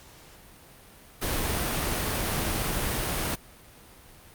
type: noise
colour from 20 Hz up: pink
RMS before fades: -28 dBFS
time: 1.21-3.36 s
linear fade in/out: 20 ms
effects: pink hiss -51 dBFS RMS until 4.34 s + Opus 48 kbps